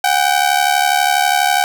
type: ring-modulated tone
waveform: sawtooth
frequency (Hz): 765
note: G5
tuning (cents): -42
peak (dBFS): -5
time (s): 0.04-1.64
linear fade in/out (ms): 0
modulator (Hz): 36.1
effects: none